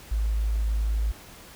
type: tone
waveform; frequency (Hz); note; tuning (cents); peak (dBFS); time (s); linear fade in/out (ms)
sine; 53.8; A1; -38; -22; 0.11-1.12; 10
effects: pink hiss -47 dBFS RMS until 1.55 s